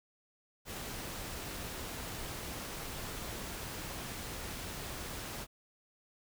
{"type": "noise", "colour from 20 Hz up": "pink", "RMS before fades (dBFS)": -42, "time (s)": [0.65, 5.47], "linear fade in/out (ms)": 50, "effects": []}